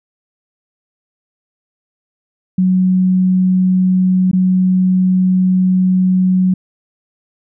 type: tone with dropouts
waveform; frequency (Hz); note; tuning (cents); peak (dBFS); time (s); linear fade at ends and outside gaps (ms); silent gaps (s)
sine; 185; F#3; 0; -9; 2.58-6.54; 5; 4.314-4.331
effects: none